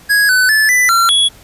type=tone with pitch steps; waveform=square; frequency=1661 / 1506 / 1739 / 1991 / 1366 / 3362 Hz; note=G#6 / F#6 / A6 / B6 / F6 / G#7; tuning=0 / +30 / -21 / +14 / -39 / +20 cents; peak=-9 dBFS; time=0.09-1.29 s; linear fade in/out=20 ms; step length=200 ms; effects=pink hiss -42 dBFS RMS until 1.43 s + resampled to 32000 Hz